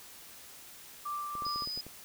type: tone with tremolo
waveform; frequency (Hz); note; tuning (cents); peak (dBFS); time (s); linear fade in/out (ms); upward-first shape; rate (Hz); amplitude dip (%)
sine; 1177; D6; +3; -33; 1.05-1.65; 10; triangle; 3; 35
type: clicks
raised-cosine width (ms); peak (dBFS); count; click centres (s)
2; -33; 8; 1.353 / 1.422 / 1.466 / 1.56 / 1.622 / 1.674 / 1.775 / 1.866
type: tone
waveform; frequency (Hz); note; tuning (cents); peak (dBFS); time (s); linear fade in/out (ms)
sine; 4989; D#8; +4; -35; 1.45-1.81; 5
effects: white hiss -51 dBFS RMS until 2.04 s

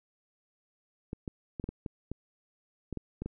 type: clicks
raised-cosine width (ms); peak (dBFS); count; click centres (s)
3; -23; 11; 1.131 / 1.278 / 1.598 / 1.641 / 1.69 / 1.862 / 2.116 / 2.927 / 2.973 / 3.22 / 3.26
effects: none

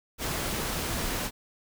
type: noise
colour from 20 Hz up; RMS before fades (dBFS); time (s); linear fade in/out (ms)
pink; -31; 0.18-1.31; 50
effects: none

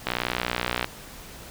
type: click train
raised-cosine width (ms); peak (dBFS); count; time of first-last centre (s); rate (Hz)
0.3; -8; 48; 0.07-0.844; 60.7
effects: pink hiss -43 dBFS RMS until 1.5 s

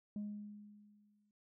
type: tone with exponential decay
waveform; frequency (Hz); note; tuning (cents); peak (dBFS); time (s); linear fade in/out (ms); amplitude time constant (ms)
sine; 207.7; G#3; 0; -36; 0.16-1.31; 2; 250
effects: noise-tail reverb RT60 0.2 s tail -23 dB re dry + tanh soft clip ceiling -37 dBFS

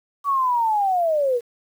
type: linear sweep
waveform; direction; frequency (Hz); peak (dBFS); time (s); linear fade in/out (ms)
sine; down; 1145 to 460; -17; 0.24-1.41; 50
effects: 8-bit

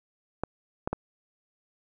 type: clicks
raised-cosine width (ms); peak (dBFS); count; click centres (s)
1; -14; 3; 0.436 / 0.875 / 0.93
effects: none

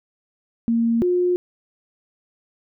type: tone pair in turn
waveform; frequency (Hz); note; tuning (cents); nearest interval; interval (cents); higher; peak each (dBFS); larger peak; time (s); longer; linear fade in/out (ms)
sine; 231.1 / 357.7; A#3 / F4; -15 / +41; minor sixth; 756; second; -16 / -16; neither; 0.68-1.02 / 1.02-1.36; neither; 0
effects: none

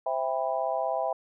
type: chord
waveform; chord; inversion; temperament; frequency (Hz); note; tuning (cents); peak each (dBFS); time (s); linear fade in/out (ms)
sine; C major seventh; none; equal with one note detuned; 523.3 / 659.3 / 795.4 / 987.8; C5 / E5 / G5 / B5; 0 / 0 / +25 / 0; -33 / -29 / -31 / -35; 0.06-1.13; 5
effects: none

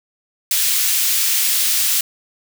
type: high-pass noise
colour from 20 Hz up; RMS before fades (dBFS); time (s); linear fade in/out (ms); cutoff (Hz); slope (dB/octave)
white; -17; 0.51-2.01; 2; 2400; 12
effects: none

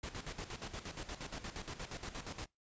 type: noise with tremolo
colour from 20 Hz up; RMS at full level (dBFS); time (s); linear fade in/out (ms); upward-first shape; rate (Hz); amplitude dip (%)
pink; -43; 0.03-2.46; 5; square; 8.5; 70
effects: noise-tail reverb RT60 0.2 s tail -25 dB re dry + resampled to 16000 Hz

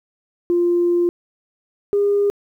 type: tone pair in turn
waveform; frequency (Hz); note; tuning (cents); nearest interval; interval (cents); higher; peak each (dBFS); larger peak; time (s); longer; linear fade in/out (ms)
sine; 348.3 / 405.7; F4 / G#4; -5 / -41; minor third; 264; second; -13; neither; 0.5-1.09 / 1.93-2.3; first; 0
effects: tanh soft clip ceiling -9 dBFS + 9-bit

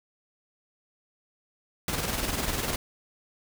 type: noise with tremolo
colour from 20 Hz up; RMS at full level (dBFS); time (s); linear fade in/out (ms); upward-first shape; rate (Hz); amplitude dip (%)
pink; -28; 1.88-2.76; 2; square; 20; 45
effects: none

